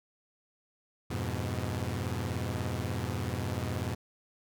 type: chord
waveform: sawtooth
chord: F diminished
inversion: none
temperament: equal with one note detuned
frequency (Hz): 87.31 / 103.83 / 124.4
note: F2 / Ab2 / Cb3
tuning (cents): 0 / 0 / +13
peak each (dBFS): -32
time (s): 1.1-3.95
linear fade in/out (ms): 10
effects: none